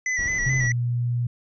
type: tone with vibrato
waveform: square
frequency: 1975.5 Hz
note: B6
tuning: in tune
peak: -23 dBFS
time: 0.06-0.72 s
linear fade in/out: 2 ms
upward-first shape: square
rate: 4.6 Hz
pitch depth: 35 cents each way
type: noise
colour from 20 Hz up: brown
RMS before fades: -34 dBFS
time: 0.18-0.68 s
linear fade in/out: 10 ms
type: tone with pitch glide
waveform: sine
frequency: 130.81 to 120.65 Hz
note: C3 to B2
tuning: 0 to -40 cents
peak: -21 dBFS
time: 0.46-1.27 s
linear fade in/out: 5 ms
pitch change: -140 cents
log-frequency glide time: 0.59-0.67 s
effects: resampled to 16000 Hz